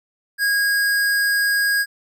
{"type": "tone", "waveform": "square", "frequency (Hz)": 1639, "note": "G#6", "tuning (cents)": -23, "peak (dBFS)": -17, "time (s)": [0.38, 1.86], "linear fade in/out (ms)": 50, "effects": []}